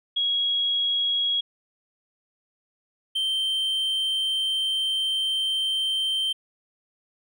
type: tone pair in turn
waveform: sine / triangle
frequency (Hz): 3312 / 3126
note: G#7 / G7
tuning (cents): -5 / -6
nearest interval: minor second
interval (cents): 101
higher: first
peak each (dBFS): -21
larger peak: neither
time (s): 0.16-1.41 / 3.15-6.33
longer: second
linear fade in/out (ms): 10
effects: none